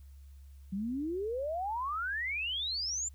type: exponential sweep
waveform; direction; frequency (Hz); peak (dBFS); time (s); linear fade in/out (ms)
sine; up; 185 to 7400; -32; 0.72-3.09; 10
effects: added 69 Hz sine -49 dBFS peak until 3.14 s + white hiss -71 dBFS RMS until 3.14 s